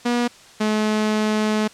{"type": "tone pair in turn", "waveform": "sawtooth", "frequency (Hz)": [241, 214.4], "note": ["B3", "A3"], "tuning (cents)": [-42, -45], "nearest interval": "major second", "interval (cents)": 203, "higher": "first", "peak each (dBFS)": -14, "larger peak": "neither", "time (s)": [[0.05, 0.28], [0.6, 1.68]], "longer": "second", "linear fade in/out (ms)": 10, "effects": ["white hiss -46 dBFS RMS until 1.73 s", "low-pass 7000 Hz 12 dB/octave"]}